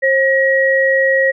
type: tone pair together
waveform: sine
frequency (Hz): 534.5 / 1902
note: C5 / A#6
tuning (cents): +37 / +34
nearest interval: octave + minor seventh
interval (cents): 2197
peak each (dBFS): -13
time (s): 0.02-1.32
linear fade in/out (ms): 20
effects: none